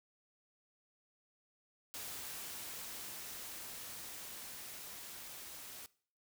white noise with level ramp, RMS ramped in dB -45 to -50 dBFS, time 1.94-5.86 s, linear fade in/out 0 ms, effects noise-tail reverb RT60 0.5 s tail -21 dB re dry

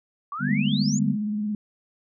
sine exponential sweep, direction up, 1108 to 7160 Hz, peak -29 dBFS, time 0.32-0.99 s, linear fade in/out 2 ms
sine chord, G major, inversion second, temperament just, 147 / 196 / 245 Hz, D3 / G3 / B3, +2 / 0 / -14 cents, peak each -26 / -26 / -26 dBFS, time 0.39-1.17 s, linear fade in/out 50 ms
sine tone with vibrato, 210.2 Hz, G#3, 21 cents sharp, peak -24 dBFS, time 0.49-1.55 s, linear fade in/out 2 ms, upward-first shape square, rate 18 Hz, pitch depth 29 cents each way
effects none

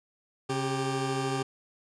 20% pulse tone pair together, 135.6 / 393.6 Hz, C#3 / G4, -38 / +7 cents, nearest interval octave + tritone, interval 1845 cents, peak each -26 dBFS, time 0.49-1.43 s, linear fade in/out 10 ms, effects resampled to 22050 Hz + 10-bit

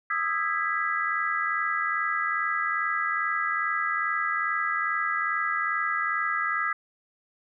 sine chord, E major seventh, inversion third, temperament just, 1236.1 / 1318.5 / 1648.1 / 1977.8 Hz, D#6 / E6 / G#6 / B6, -12 / 0 / -14 / +2 cents, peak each -30 dBFS, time 0.1-6.73 s, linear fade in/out 5 ms, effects none

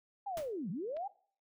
sine linear two-way sweep, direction down then up, 830.6 to 153.4 to 830.6 Hz, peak -36 dBFS, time 0.26-1.08 s, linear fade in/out 10 ms, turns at 0.7 s
pink noise with exponential decay, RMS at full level -42 dBFS, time 0.37-0.53 s, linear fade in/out 1 ms, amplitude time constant 34 ms
clicks, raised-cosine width 0.3 ms, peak -40 dBFS, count 2, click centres 0.967 / 0.97 s
effects noise-tail reverb RT60 0.5 s tail -21 dB re dry

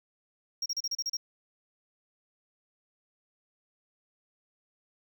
triangle tone bursts, 5590 Hz, F8, 1 cent sharp, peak -28 dBFS, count 8, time 0.62-1.17 s, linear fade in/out 5 ms, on 39 ms, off 34 ms, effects none

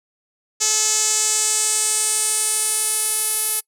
sawtooth tone with band-pass filter sweep, 432.3 Hz, A4, 31 cents flat, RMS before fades -20 dBFS, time 0.6-3.61 s, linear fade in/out 20 ms, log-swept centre 6800 to 11000 Hz, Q 3.9, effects noise-tail reverb RT60 0.1 s tail -26 dB re dry

